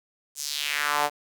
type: tone with high-pass filter sweep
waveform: sawtooth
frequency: 146.83 Hz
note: D3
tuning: in tune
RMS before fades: -27 dBFS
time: 0.35-1.1 s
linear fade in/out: 50 ms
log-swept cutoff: 7400 to 650 Hz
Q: 2.3
effects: 8-bit